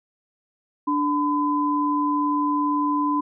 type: tone pair together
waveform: sine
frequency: 293.7 / 1011 Hz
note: D4 / B5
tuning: 0 / +40 cents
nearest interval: octave + major sixth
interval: 2140 cents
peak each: -22 dBFS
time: 0.87-3.21 s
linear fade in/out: 10 ms
effects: none